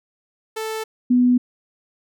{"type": "tone pair in turn", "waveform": ["sawtooth", "sine"], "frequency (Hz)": [440, 247.5], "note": ["A4", "B3"], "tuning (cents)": [0, 4], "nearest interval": "minor seventh", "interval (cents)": 996, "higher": "first", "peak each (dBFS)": [-21, -12], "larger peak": "second", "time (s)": [[0.56, 0.84], [1.1, 1.38]], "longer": "neither", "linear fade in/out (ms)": 10, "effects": []}